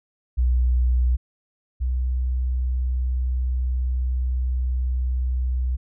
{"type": "tone pair in turn", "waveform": "sine", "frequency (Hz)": [61.74, 62.93], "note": ["B1", "B1"], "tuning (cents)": [0, 33], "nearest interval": "unison", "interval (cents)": 33, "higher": "second", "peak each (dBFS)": [-16, -20], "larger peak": "first", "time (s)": [[0.37, 1.17], [1.8, 5.77]], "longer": "second", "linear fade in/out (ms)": 20, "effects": []}